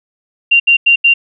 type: tone bursts at uneven times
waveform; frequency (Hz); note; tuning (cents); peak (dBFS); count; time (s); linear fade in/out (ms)
sine; 2772; F7; -14; -5; 4; 0.51-0.6 / 0.67-0.77 / 0.86-0.96 / 1.04-1.14; 10
effects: none